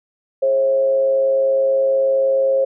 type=tone with frequency modulation; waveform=sine; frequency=537 Hz; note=C5; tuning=45 cents sharp; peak=-13 dBFS; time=0.42-2.65 s; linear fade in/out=10 ms; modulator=119 Hz; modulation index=0.33; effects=none